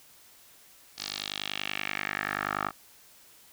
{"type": "tone with band-pass filter sweep", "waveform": "10% pulse", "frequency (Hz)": 50.4, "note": "G1", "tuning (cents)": 49, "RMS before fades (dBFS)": -34, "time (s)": [0.96, 2.72], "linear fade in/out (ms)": 50, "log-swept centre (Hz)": [4900, 1200], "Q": 2.9, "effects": ["white hiss -56 dBFS RMS until 3.52 s"]}